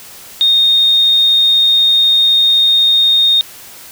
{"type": "tone", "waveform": "sine", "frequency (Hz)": 3692, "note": "A#7", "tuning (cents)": -17, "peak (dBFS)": -7, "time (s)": [0.41, 3.41], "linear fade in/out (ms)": 0, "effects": ["white hiss -35 dBFS RMS until 3.91 s"]}